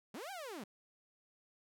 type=linear two-way sweep; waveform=sawtooth; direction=up then down; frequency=174.61 to 814 to 174.61 Hz; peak=-40 dBFS; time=0.14-0.64 s; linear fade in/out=5 ms; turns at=0.31 s; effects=none